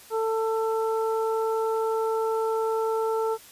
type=harmonic tone; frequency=445.1 Hz; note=A4; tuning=20 cents sharp; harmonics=1 / 2 / 3; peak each=-24 / -30 / -34 dBFS; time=0.1-3.38 s; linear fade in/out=50 ms; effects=white hiss -49 dBFS RMS until 3.51 s + resampled to 32000 Hz